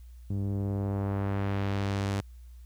sawtooth tone with low-pass filter sweep, 99.2 Hz, G2, 21 cents sharp, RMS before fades -30 dBFS, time 0.3-2.21 s, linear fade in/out 5 ms, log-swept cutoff 240 to 9700 Hz, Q 0.8, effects added 60 Hz sine -45 dBFS peak until 2.65 s + white hiss -68 dBFS RMS until 2.65 s

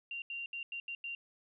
sine tone bursts at uneven times, 2770 Hz, F7, 15 cents flat, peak -38 dBFS, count 6, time 0.11-0.22 / 0.3-0.46 / 0.53-0.63 / 0.72-0.8 / 0.88-0.95 / 1.04-1.15 s, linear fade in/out 2 ms, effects none

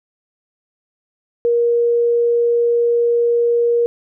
sine tone, 472.6 Hz, A#4, 24 cents sharp, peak -12 dBFS, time 1.45-3.86 s, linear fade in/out 0 ms, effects none

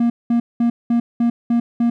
triangle tone bursts, 235.6 Hz, A#3, 19 cents sharp, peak -11 dBFS, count 7, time 0-1.9 s, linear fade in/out 5 ms, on 100 ms, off 200 ms, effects none

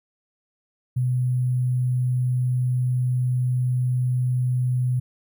sine tone with sample-and-hold, 125.7 Hz, B2, 31 cents sharp, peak -19 dBFS, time 0.96-5 s, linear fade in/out 10 ms, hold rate 11025 Hz, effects none

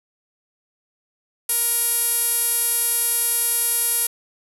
sawtooth tone with band-pass filter, 470 Hz, A#4, 14 cents sharp, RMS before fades -21 dBFS, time 1.49-4.07 s, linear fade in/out 5 ms, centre 11000 Hz, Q 5.7, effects none

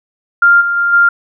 sine tone with level steps, 1396.9 Hz, F6, in tune, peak -4 / -12 / -10 / -5 dBFS, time 0.42-1.09 s, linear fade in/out 5 ms, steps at 0.6 / 0.76 / 0.92 s, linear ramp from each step 20 ms, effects none

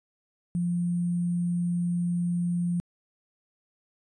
sine tone with sample-and-hold, 174.2 Hz, F3, 4 cents flat, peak -24 dBFS, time 0.55-2.8 s, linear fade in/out 0 ms, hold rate 8820 Hz, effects resampled to 22050 Hz

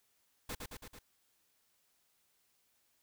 pink noise with echo, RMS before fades -41 dBFS, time 0.49-0.55 s, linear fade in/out 5 ms, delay 110 ms, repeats 4, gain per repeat -3 dB, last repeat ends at 0.99 s, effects white hiss -75 dBFS RMS until 3.02 s

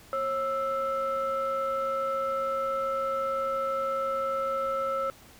triangle ring-modulated tone, 390 Hz, G4, 9 cents flat, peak -21 dBFS, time 0.13-5.1 s, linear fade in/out 0 ms, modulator 931 Hz, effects tanh soft clip ceiling -17 dBFS + pink hiss -53 dBFS RMS until 5.39 s

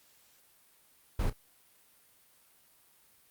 brown noise with echo, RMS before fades -29 dBFS, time 1.19-1.3 s, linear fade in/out 5 ms, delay 31 ms, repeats 1, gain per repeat -15 dB, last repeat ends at 1.331 s, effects white hiss -64 dBFS RMS until 3.3 s + Opus 48 kbps

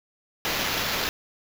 blue noise with sample-and-hold, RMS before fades -27 dBFS, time 0.45-1.09 s, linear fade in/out 0 ms, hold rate 8820 Hz, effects none

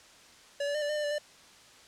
square tone with pitch steps, 570 / 576 / 603 / 583 / 603 / 597 / 584 / 595 Hz, C#5 / D5 / D5 / D5 / D5 / D5 / D5 / D5, +48 / -34 / +46 / -13 / +46 / +28 / -10 / +22 cents, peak -30 dBFS, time 0.6-1.184 s, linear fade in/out 5 ms, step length 73 ms, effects white hiss -55 dBFS RMS until 1.87 s + low-pass 7000 Hz 12 dB/octave

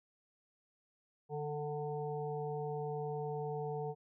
harmonic tone with a mistuned harmonic, 148.3 Hz, D3, 17 cents sharp, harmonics 1 / 3 / 5 / 6, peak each -41 / -39 / -44 / -49 dBFS, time 1.29-3.95 s, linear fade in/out 50 ms, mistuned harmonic 6, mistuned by +19 cents, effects none

